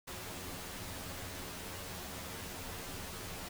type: noise with comb filter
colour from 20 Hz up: pink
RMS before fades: -44 dBFS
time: 0.07-3.49 s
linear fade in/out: 10 ms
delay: 11 ms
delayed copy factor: +0.85
effects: none